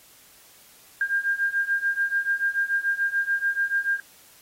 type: beating tone pair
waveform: sine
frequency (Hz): 1600 / 1606.9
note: G6 / G6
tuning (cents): +35 / +42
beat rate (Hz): 6.9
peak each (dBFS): -26 / -24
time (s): 1.01-4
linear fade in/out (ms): 2
effects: white hiss -53 dBFS RMS until 4.41 s + AAC 48 kbps